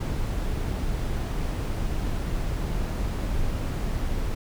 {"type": "noise", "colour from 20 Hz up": "brown", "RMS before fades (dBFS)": -27, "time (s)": [0, 4.35], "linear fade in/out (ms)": 10, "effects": []}